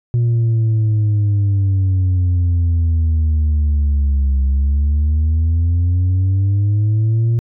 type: exponential two-way sweep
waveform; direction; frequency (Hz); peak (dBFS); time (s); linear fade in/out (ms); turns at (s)
sine; down then up; 119.9 to 66.8 to 117.4; -9; 0.14-7.39; 0; 4.43
effects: tanh soft clip ceiling -11 dBFS